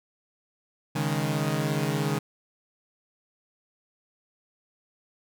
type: chord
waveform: sawtooth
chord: C# suspended second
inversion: none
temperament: equal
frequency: 138.59 / 155.56 / 207.7 Hz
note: C#3 / D#3 / G#3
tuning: 0 / 0 / 0 cents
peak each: -25 / -24 / -28 dBFS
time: 0.95-2.19 s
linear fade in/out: 10 ms
effects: none